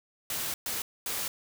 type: noise bursts at uneven times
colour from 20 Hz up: white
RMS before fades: -33 dBFS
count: 3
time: 0.3-0.54 / 0.66-0.82 / 1.06-1.28 s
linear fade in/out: 2 ms
effects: none